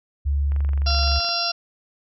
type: tone with pitch glide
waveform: sine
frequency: 70.9 to 70.41 Hz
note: C#2 to C#2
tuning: +40 to +28 cents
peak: -18 dBFS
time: 0.25-1.2 s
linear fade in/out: 20 ms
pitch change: -12 cents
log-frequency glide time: 0.6-0.72 s
type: click train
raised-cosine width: 0.5 ms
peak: -26 dBFS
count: 19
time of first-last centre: 0.52-1.289 s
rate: 23.4 Hz
type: harmonic tone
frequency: 688 Hz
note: F5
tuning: 26 cents flat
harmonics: 1 / 2 / 4 / 5 / 6 / 7 / 8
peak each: -29 / -30 / -31 / -35 / -30 / -26 / -26 dBFS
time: 0.86-1.52 s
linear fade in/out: 10 ms
effects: none